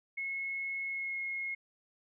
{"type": "tone with pitch glide", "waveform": "sine", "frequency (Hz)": [2179, 2160], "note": ["C#7", "C#7"], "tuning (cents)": [-30, -45], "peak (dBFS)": -34, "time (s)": [0.17, 1.55], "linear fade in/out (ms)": 10, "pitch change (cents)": -15, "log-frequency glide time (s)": [0.85, 1.19], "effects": []}